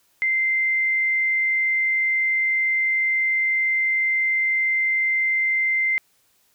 sine tone, 2083 Hz, C7, 8 cents flat, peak -18 dBFS, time 0.22-5.98 s, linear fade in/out 0 ms, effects white hiss -63 dBFS RMS until 6.54 s

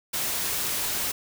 white noise, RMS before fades -28 dBFS, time 0.13-1.12 s, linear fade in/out 10 ms, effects none

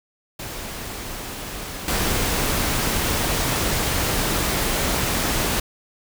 pink noise with level steps, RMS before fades -32 / -22 dBFS, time 0.39-5.6 s, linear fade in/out 5 ms, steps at 1.88 s, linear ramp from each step 2 ms, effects none

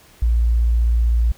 sine tone, 57.9 Hz, A#1, 11 cents flat, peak -13 dBFS, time 0.22-1.32 s, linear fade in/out 5 ms, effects pink hiss -49 dBFS RMS until 1.37 s

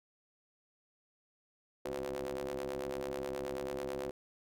sawtooth ring-modulated tone, 68.4 Hz, C#2, 23 cents flat, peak -30 dBFS, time 1.85-4.11 s, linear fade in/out 5 ms, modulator 440 Hz, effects none

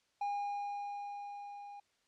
triangle tone with level ramp, 813 Hz, G#5, 37 cents flat, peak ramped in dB -31 to -45 dBFS, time 0.21-1.8 s, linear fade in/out 5 ms, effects white hiss -75 dBFS RMS until 2.07 s + low-pass 6000 Hz 12 dB/octave

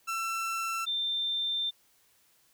30% pulse / sine tone pair in turn, 1341 / 3580 Hz, E6 / A7, +29 / +29 cents, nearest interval octave + perfect fourth, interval 1700 cents, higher second, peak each -28 dBFS, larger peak neither, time 0.07-0.86 / 0.86-1.71 s, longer second, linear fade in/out 20 ms, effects white hiss -66 dBFS RMS until 2.53 s

